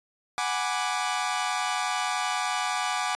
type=chord; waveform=sawtooth; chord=G# half-diminished seventh; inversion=third; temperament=equal; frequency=740 / 830.6 / 987.8 / 1174.7 Hz; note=F#5 / G#5 / B5 / D6; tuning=0 / 0 / 0 / 0 cents; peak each=-27 / -28 / -31 / -27 dBFS; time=0.38-3.15 s; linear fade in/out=0 ms; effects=resampled to 22050 Hz